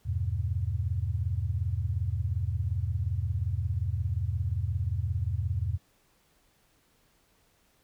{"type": "chord", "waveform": "sine", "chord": "E minor", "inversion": "none", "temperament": "equal with one note detuned", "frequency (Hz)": [80.8, 98, 123.47], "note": ["E2", "G2", "B2"], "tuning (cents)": [-34, 0, 0], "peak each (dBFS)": [-31, -30, -34], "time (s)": [0.05, 5.78], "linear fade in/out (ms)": 20, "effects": ["pink hiss -67 dBFS RMS until 7.83 s"]}